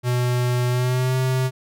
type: tone with pitch glide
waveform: square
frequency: 123.47 to 129.61 Hz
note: B2 to C3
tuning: 0 to -16 cents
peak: -19 dBFS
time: 0.03-1.51 s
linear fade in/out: 50 ms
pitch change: +84 cents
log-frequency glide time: 0.69-1.16 s
effects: none